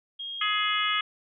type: tone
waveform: sine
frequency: 3252 Hz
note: G#7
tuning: 37 cents flat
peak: -33 dBFS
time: 0.19-0.44 s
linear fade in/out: 10 ms
type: harmonic tone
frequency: 420 Hz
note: G#4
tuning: 19 cents sharp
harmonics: 3 / 4 / 5 / 6 / 7 / 8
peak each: -28 / -34 / -30 / -35 / -30 / -32 dBFS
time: 0.41-1.01 s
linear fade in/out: 5 ms
effects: none